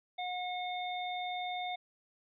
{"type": "harmonic tone", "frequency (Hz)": 724, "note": "F#5", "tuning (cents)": -38, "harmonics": [1, 3, 5], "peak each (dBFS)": [-36, -43, -43], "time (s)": [0.18, 1.76], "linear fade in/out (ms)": 10, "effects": []}